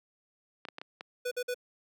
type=clicks; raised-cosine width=0.3 ms; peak=-24 dBFS; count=5; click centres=0.652 / 0.686 / 0.784 / 0.815 / 1.009 s
type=tone bursts; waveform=square; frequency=493.9 Hz; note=B4; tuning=in tune; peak=-31 dBFS; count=3; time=1.25-1.544 s; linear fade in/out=10 ms; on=64 ms; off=51 ms
effects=high-pass 300 Hz 12 dB/octave